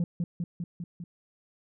sine tone with echo, 172 Hz, F3, 26 cents flat, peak -21 dBFS, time 0-0.04 s, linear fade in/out 2 ms, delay 200 ms, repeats 5, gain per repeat -3 dB, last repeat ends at 1.04 s, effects tanh soft clip ceiling -23 dBFS

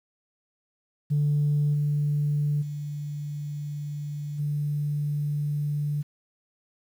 sine tone with level steps, 146.83 Hz, D3, in tune, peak -19 / -21 / -30 / -24 dBFS, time 1.1-6.03 s, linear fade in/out 20 ms, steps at 1.73 / 2.61 / 4.38 s, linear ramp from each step 20 ms, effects tanh soft clip ceiling -17 dBFS + 9-bit

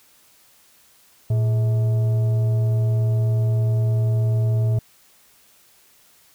sine tone with frequency modulation, 113.8 Hz, A#2, 41 cents flat, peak -15 dBFS, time 1.3-4.79 s, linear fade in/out 5 ms, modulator 532 Hz, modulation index 0.23, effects tanh soft clip ceiling -13 dBFS + white hiss -55 dBFS RMS until 6.34 s

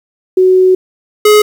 sine / square tone pair in turn, 371.8 / 421.8 Hz, F#4 / G#4, +8 / +27 cents, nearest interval major second, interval 219 cents, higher second, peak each -4 dBFS, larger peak neither, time 0.37-0.75 / 1.25-1.42 s, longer first, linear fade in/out 5 ms, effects 7-bit

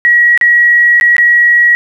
sine tone with dropouts, 1913 Hz, A#6, 44 cents sharp, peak -4 dBFS, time 0.05-1.75 s, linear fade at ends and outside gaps 0 ms, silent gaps 0.376-0.412 / 0.999-1.011 / 1.166-1.182 s, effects 7-bit

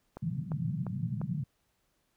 click train, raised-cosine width 1 ms, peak -27 dBFS, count 4, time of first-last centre 0.17-1.215 s, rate 2.87 Hz
pink band-pass noise, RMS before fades -34 dBFS, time 0.22-1.44 s, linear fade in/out 10 ms, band 120 to 190 Hz, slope 48 dB/octave
effects pink hiss -75 dBFS RMS until 2.16 s

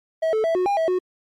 triangle tone with pitch steps, 645 / 436.9 / 658 / 365.6 / 806 / 649 / 365.9 Hz, E5 / A4 / E5 / F#4 / G5 / E5 / F#4, -38 / -12 / -3 / -21 / +48 / -27 / -19 cents, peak -16 dBFS, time 0.22-0.99 s, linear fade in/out 10 ms, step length 110 ms, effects MP3 64 kbps

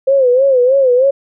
sine tone with vibrato, 520 Hz, C5, 11 cents flat, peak -7 dBFS, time 0.07-1.11 s, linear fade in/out 10 ms, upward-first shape sine, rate 3.2 Hz, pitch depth 110 cents each way, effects none

